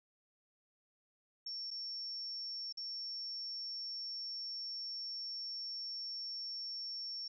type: tone with dropouts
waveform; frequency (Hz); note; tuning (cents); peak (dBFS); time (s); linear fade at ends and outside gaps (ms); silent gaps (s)
sine; 5460; F8; -40; -40; 1.46-7.28; 5; 1.706-1.711 / 2.726-2.772
effects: none